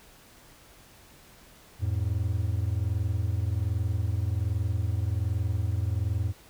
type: tone pair together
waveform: triangle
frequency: 86.04 / 107.3 Hz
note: F2 / A2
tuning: -25 / -43 cents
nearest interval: major third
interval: 382 cents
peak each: -26 dBFS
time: 1.79-6.34 s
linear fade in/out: 50 ms
effects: pink hiss -54 dBFS RMS until 6.49 s